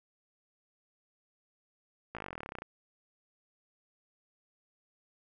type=slowing click train; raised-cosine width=0.5 ms; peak=-25 dBFS; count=20; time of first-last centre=2.15-2.62 s; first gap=17 ms; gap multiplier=1.04; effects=none